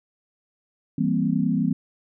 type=chord; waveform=sine; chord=C dominant seventh; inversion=first; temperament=equal; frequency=164.81 / 196 / 233.1 / 261.6 Hz; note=E3 / G3 / Bb3 / C4; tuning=0 / 0 / 0 / 0 cents; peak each=-25 dBFS; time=0.98-1.73 s; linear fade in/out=5 ms; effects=none